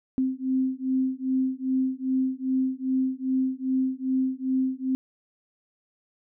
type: beating tone pair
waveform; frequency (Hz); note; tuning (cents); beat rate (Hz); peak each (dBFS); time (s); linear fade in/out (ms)
sine; 259.9 / 262.4; C4 / C4; -11 / +5; 2.5; -26; 0.18-4.95; 0
effects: none